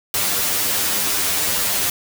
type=noise with comb filter; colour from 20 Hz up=white; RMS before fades=-20 dBFS; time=0.14-1.9 s; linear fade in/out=2 ms; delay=10 ms; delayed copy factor=+1; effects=none